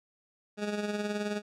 20% pulse tone with tremolo, 207.7 Hz, G#3, in tune, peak -24 dBFS, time 0.57-1.42 s, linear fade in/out 50 ms, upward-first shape sine, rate 19 Hz, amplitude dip 50%, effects low-pass 7000 Hz 12 dB/octave

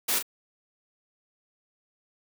white noise with echo, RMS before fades -26 dBFS, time 0.08-0.19 s, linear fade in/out 10 ms, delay 37 ms, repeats 1, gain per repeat -7 dB, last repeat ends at 0.227 s, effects high-pass 200 Hz 12 dB/octave

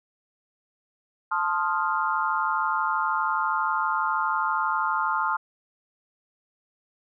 sine chord, F dominant seventh, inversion first, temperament equal, 880 / 1046.5 / 1244.5 / 1396.9 Hz, A5 / C6 / Eb6 / F6, 0 / 0 / 0 / 0 cents, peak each -28 dBFS, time 1.31-5.37 s, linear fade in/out 10 ms, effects none

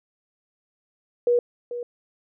sine tone with echo, 482.2 Hz, B4, 41 cents flat, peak -16 dBFS, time 1.27-1.39 s, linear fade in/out 2 ms, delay 440 ms, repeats 1, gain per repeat -12 dB, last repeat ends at 1.83 s, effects none

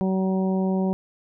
harmonic tone, 189.1 Hz, F#3, 38 cents sharp, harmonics 1 / 2 / 3 / 4 / 5, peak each -21 / -28 / -32 / -35 / -38 dBFS, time 0.01-0.93 s, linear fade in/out 0 ms, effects none

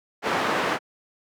white low-pass noise, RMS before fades -24 dBFS, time 0.22-0.79 s, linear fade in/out 50 ms, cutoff 1500 Hz, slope 12 dB/octave, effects high-pass 200 Hz 12 dB/octave

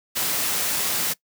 white noise, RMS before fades -24 dBFS, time 0.15-1.14 s, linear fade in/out 20 ms, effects noise-tail reverb RT60 0.1 s tail -21 dB re dry + high-pass 100 Hz 12 dB/octave

